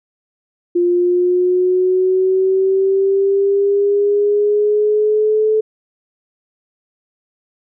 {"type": "linear sweep", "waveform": "sine", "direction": "up", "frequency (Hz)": [349.2, 435], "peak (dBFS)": -11, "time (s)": [0.75, 5.61], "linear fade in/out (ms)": 10, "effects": []}